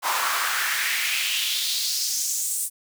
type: noise with high-pass filter sweep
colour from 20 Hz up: pink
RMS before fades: -25 dBFS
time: 0.02-2.7 s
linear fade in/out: 50 ms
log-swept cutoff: 910 to 9200 Hz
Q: 2.9
effects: none

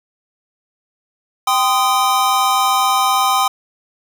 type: chord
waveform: square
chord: C minor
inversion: second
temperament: equal with one note detuned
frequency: 784 / 1028.5 / 1244.5 Hz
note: G5 / C6 / Eb6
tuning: 0 / -30 / 0 cents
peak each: -18 dBFS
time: 1.47-3.48 s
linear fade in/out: 5 ms
effects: none

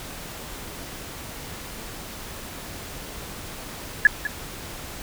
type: tone with echo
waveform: sine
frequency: 1700 Hz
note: G#6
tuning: 40 cents sharp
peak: -8 dBFS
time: 4.05-4.07 s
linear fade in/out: 2 ms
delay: 200 ms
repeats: 1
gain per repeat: -14 dB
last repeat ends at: 4.27 s
effects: pink hiss -37 dBFS RMS until 5.02 s

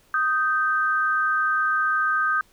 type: tone pair together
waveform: sine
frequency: 1244.5 / 1558.9 Hz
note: D#6 / G6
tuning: 0 / -10 cents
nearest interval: major third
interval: 390 cents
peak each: -22 / -22 dBFS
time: 0.14-2.41 s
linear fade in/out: 2 ms
effects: pink hiss -59 dBFS RMS until 2.52 s

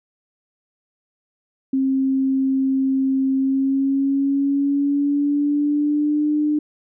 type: tone with pitch glide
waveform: sine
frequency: 266.9 to 299.6 Hz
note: C4 to D4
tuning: +35 to +35 cents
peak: -16 dBFS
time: 1.73-6.59 s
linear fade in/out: 5 ms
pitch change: +200 cents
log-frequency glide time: 3.36-6.27 s
effects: none

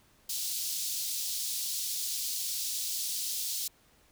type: high-pass noise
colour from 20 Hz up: pink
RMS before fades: -34 dBFS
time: 0.29-3.68 s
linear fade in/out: 5 ms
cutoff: 4000 Hz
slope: 24 dB/octave
effects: pink hiss -64 dBFS RMS until 4.11 s

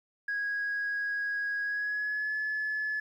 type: tone with pitch glide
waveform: sine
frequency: 1652 to 1718.2 Hz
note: G#6 to A6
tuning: -10 to -42 cents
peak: -28 dBFS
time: 0.28-3 s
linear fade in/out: 5 ms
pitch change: +68 cents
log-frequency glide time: 1.62-2.34 s
effects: tanh soft clip ceiling -26 dBFS + 11-bit

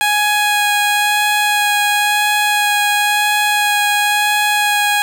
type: tone with vibrato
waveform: 15% pulse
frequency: 830.6 Hz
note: G#5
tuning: in tune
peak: -6 dBFS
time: 0.01-5.02 s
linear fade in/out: 0 ms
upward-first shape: sine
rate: 0.97 Hz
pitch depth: 10 cents each way
effects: none

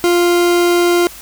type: tone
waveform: 40% pulse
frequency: 349.2 Hz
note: F4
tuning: in tune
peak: -9 dBFS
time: 0.04-1.07 s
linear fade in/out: 0 ms
effects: added 50 Hz sine -44 dBFS peak until 1.21 s + white hiss -35 dBFS RMS until 1.21 s

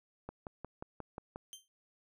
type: click train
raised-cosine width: 1 ms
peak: -28 dBFS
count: 7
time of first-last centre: 0.29-1.36 s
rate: 5.61 Hz
type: tone with exponential decay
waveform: 20% pulse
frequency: 3136 Hz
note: G7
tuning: in tune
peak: -38 dBFS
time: 1.53-1.68 s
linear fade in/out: 0 ms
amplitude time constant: 31 ms
effects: none

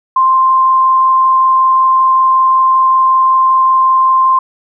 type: tone with frequency modulation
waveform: sine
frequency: 1048 Hz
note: C6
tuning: 2 cents sharp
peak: -6 dBFS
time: 0.16-4.39 s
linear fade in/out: 5 ms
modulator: 25.3 Hz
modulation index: 0.23
effects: none

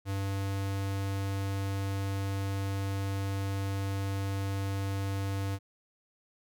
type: tone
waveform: square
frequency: 98 Hz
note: G2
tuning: in tune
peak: -31 dBFS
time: 0.05-5.59 s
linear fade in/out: 50 ms
effects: none

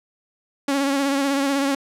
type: tone with vibrato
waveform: sawtooth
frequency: 277.2 Hz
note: C#4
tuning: in tune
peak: -15 dBFS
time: 0.68-1.75 s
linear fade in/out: 5 ms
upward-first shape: sine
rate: 16 Hz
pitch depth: 39 cents each way
effects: low-pass 11000 Hz 12 dB/octave

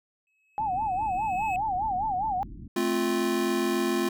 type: tone with exponential growth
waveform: triangle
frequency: 2575 Hz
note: E7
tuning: 41 cents flat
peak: -30 dBFS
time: 0.27-1.56 s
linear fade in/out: 1 ms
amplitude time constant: 280 ms
type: tone with vibrato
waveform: sine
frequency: 802 Hz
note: G5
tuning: 39 cents sharp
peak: -25 dBFS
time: 0.58-2.43 s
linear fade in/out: 0 ms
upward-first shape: sine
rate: 4.9 Hz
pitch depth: 180 cents each way
type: low-pass noise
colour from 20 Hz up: pink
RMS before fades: -42 dBFS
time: 0.59-2.68 s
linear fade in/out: 5 ms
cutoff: 340 Hz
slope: 96 dB/octave
type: chord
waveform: square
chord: F major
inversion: first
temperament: just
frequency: 218.3 / 261.9 / 349.2 Hz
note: A3 / C4 / F4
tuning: -13 / +2 / 0 cents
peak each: -31 / -31 / -27 dBFS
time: 2.76-4.09 s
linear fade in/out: 5 ms
effects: none

